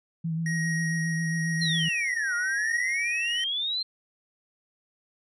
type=tone with vibrato; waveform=sine; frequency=163 Hz; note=E3; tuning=19 cents flat; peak=-26 dBFS; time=0.24-1.89 s; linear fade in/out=10 ms; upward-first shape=sine; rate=7.4 Hz; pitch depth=32 cents each way
type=tone with tremolo; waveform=square; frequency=1885 Hz; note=A#6; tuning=19 cents sharp; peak=-29 dBFS; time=0.46-3.44 s; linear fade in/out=2 ms; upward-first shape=triangle; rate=0.99 Hz; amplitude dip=30%
type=exponential two-way sweep; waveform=sine; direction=down then up; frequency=4256 to 1400 to 4193 Hz; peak=-26 dBFS; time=1.61-3.83 s; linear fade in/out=10 ms; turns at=2.35 s
effects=resampled to 22050 Hz